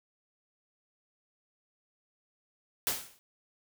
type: noise with exponential decay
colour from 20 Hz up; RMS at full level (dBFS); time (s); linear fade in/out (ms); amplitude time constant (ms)
white; -27; 2.87-3.19; 0; 69
effects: none